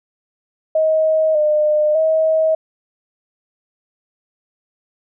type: tone with pitch steps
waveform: sine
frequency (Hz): 631 / 605 / 636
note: D#5 / D#5 / D#5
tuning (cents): +24 / -49 / +38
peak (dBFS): -12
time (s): 0.75-2.55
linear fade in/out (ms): 5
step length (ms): 600
effects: none